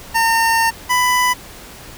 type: tone pair in turn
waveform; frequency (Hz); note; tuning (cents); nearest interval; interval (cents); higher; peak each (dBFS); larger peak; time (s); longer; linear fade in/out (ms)
25% pulse; 911 / 994.9; A#5 / B5; -40 / +12; major second; 152; second; -9; neither; 0.14-0.71 / 0.89-1.34; first; 20
effects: pink hiss -37 dBFS RMS until 1.97 s